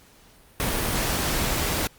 pink noise, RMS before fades -25 dBFS, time 0.6-1.87 s, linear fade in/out 0 ms, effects pink hiss -54 dBFS RMS until 1.98 s + Opus 48 kbps

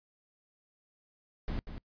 brown noise with echo, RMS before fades -34 dBFS, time 1.48-1.59 s, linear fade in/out 0 ms, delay 190 ms, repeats 1, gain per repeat -8 dB, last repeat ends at 1.78 s, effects noise-tail reverb RT60 0.1 s tail -25 dB re dry + resampled to 11025 Hz

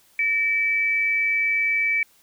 sine tone pair together, 1844.1 / 2304 Hz, A#6 / D7, -19 / -34 cents, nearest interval major third, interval 385 cents, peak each -30 / -19 dBFS, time 0.19-2.03 s, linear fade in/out 2 ms, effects white hiss -58 dBFS RMS until 2.22 s

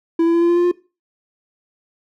triangle tone with pitch steps, 331.9 / 335.4 / 338.9 / 342.4 / 346 / 349.6 / 353.3 Hz, E4 / E4 / E4 / F4 / F4 / F4 / F4, +12 / +30 / +48 / -34 / -16 / +2 / +20 cents, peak -10 dBFS, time 0.19-0.715 s, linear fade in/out 5 ms, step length 75 ms, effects noise-tail reverb RT60 0.3 s tail -19 dB re dry

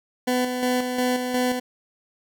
20% pulse tone with tremolo, 250.4 Hz, B3, 24 cents sharp, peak -15 dBFS, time 0.27-1.6 s, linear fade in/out 10 ms, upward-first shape square, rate 2.8 Hz, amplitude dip 45%, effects none

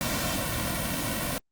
pink noise with comb filter, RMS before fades -29 dBFS, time 0.01-1.38 s, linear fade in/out 0 ms, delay 2.4 ms, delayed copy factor -0.8, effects Opus 48 kbps

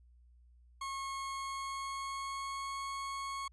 40% pulse tone with pitch glide, 1089 to 1099.1 Hz, C#6 to C#6, -31 to -15 cents, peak -37 dBFS, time 0.81-3.48 s, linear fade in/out 5 ms, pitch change +16 cents, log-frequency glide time 1.34-2.8 s, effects added 60 Hz sine -59 dBFS peak until 3.52 s + resampled to 22050 Hz

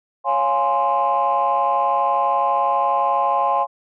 sine chord, Db major seventh, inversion none, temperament equal, 554.4 / 698.5 / 830.6 / 1046.5 Hz, Db5 / F5 / Ab5 / C6, 0 / 0 / 0 / 0 cents, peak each -24 / -22 / -19 / -19 dBFS, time 0.24-3.67 s, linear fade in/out 50 ms, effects tanh soft clip ceiling -9 dBFS

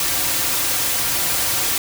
white noise with comb filter, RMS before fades -20 dBFS, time 0-1.78 s, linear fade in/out 2 ms, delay 4.7 ms, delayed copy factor -0.5, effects none

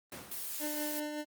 pink noise with exponential decay, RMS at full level -41 dBFS, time 0.12-0.86 s, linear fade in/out 2 ms, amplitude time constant 160 ms
blue noise, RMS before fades -39 dBFS, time 0.31-1 s, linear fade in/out 5 ms
25% pulse tone with tremolo, 299.3 Hz, D4, 33 cents sharp, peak -31 dBFS, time 0.59-1.25 s, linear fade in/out 50 ms, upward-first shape sine, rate 5.2 Hz, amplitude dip 35%
effects high-pass 150 Hz 12 dB/octave + Opus 24 kbps

